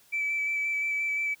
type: tone with vibrato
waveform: sine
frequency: 2312 Hz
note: D7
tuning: 28 cents flat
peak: -25 dBFS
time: 0.12-1.35 s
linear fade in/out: 20 ms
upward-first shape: square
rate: 5.7 Hz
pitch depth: 12 cents each way
effects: tanh soft clip ceiling -22 dBFS + white hiss -60 dBFS RMS until 1.4 s